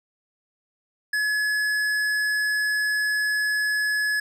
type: tone with tanh clipping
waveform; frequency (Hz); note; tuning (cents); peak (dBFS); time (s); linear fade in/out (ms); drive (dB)
sine; 1700; G#6; +40; -23; 1.13-4.2; 5; 14
effects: none